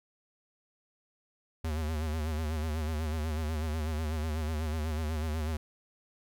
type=tone with vibrato; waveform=square; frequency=78 Hz; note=D#2; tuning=5 cents sharp; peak=-31 dBFS; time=1.64-5.57 s; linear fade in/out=5 ms; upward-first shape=sine; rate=8.1 Hz; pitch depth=75 cents each way; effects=12-bit